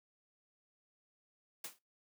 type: noise with exponential decay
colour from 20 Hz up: white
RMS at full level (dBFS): -39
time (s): 1.64-1.79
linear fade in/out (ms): 5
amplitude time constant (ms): 32
effects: noise-tail reverb RT60 0.2 s tail -20 dB re dry + high-pass 200 Hz 12 dB/octave